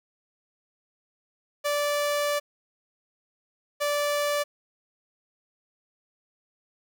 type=tone pair in turn; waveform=sawtooth; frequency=583 / 583 Hz; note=D5 / D5; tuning=-13 / -13 cents; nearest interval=unison; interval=0 cents; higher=neither; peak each=-20 dBFS; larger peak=neither; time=1.64-2.4 / 3.8-4.44 s; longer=first; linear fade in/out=20 ms; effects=none